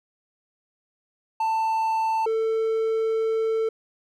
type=tone pair in turn; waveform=triangle; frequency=889 / 445.6 Hz; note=A5 / A4; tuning=+18 / +22 cents; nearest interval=octave; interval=1196 cents; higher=first; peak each=-19 dBFS; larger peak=neither; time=1.4-2.26 / 2.26-3.69 s; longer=second; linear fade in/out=5 ms; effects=none